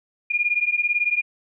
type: beating tone pair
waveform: sine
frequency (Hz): 2416 / 2434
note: D7 / D#7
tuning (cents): +48 / -39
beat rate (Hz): 18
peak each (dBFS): -22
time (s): 0.3-1.22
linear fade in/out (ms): 10
effects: none

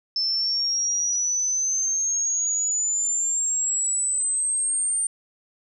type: exponential sweep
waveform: sine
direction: up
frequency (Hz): 5274 to 8870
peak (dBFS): -21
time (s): 0.16-5.07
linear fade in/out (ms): 2
effects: none

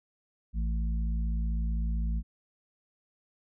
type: harmonic tone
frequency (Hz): 55.7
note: A1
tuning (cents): +22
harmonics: 1 / 3 / 4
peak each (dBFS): -27 / -38 / -42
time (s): 0.53-2.23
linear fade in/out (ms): 50
effects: none

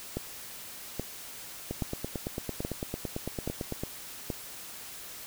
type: two click trains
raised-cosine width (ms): 2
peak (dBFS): -18 / -19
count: 6 / 20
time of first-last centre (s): 0.17-4.302 / 1.71-3.835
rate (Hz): 1.21 / 8.94
effects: white hiss -44 dBFS RMS until 5.26 s

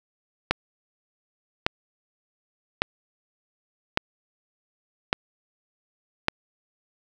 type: click train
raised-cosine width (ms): 0.3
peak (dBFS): -3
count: 6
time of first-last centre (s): 0.51-6.284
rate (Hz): 0.866
effects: 7-bit

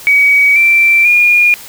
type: tone with pitch steps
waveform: sine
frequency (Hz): 2265 / 2345 / 2428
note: C#7 / D7 / D#7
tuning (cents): +37 / -3 / -43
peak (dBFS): -5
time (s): 0.07-1.54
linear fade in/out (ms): 0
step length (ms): 490
effects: white hiss -32 dBFS RMS until 1.68 s

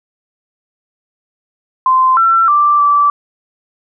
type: tone with pitch steps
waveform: sine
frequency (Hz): 1037 / 1347 / 1175 / 1161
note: C6 / E6 / D6 / D6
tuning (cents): -16 / +37 / +1 / -20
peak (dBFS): -7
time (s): 1.86-3.1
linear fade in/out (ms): 2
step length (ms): 310
effects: none

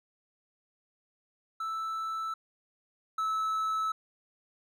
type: tone pair in turn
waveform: triangle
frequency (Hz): 1318.5 / 1303.4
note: E6 / E6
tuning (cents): 0 / -20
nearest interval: unison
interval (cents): 20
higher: first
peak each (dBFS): -30 / -26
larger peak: second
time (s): 1.6-2.34 / 3.18-3.92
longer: neither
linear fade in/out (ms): 5
effects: none

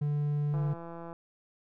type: tone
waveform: triangle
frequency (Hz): 146.83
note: D3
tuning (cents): 0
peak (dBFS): -25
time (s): 0.01-0.74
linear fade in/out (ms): 10
type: click train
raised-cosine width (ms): 1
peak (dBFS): -30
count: 100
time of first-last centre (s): 0.54-1.129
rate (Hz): 168
effects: none

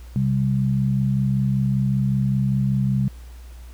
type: tone pair together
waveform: sine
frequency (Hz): 131.78 / 197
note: C3 / G3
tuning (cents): +13 / +9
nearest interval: perfect fifth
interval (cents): 696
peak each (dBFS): -19 / -22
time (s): 0.16-3.08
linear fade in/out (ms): 0
effects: added 60 Hz sine -37 dBFS peak until 3.73 s + pink hiss -52 dBFS RMS until 3.73 s

